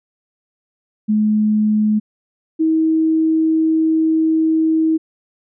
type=tone pair in turn; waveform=sine; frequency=213.2 / 319.4 Hz; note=G#3 / D#4; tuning=+46 / +45 cents; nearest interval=perfect fifth; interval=699 cents; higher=second; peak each=-12 dBFS; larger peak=neither; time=1.08-2 / 2.59-4.98 s; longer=second; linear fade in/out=20 ms; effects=none